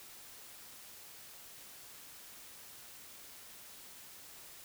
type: silence
effects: white hiss -53 dBFS RMS until 4.64 s